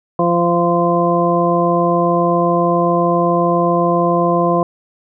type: harmonic tone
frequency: 172.6 Hz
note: F3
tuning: 20 cents flat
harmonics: 1 / 2 / 3 / 4 / 6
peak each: -18 / -18 / -18 / -18 / -18 dBFS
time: 0.19-4.63 s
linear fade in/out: 2 ms
effects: none